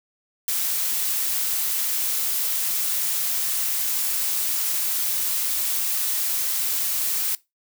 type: noise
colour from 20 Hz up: blue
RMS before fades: -24 dBFS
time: 0.48-7.35 s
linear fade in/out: 2 ms
effects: noise-tail reverb RT60 0.2 s tail -20 dB re dry